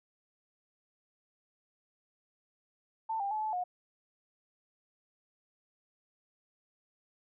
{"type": "tone with pitch steps", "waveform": "sine", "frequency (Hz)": [890, 797, 860, 866, 722], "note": ["A5", "G5", "A5", "A5", "F#5"], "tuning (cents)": [20, 28, -40, -28, -43], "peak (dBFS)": -31, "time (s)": [3.09, 3.64], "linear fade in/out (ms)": 10, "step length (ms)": 110, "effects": []}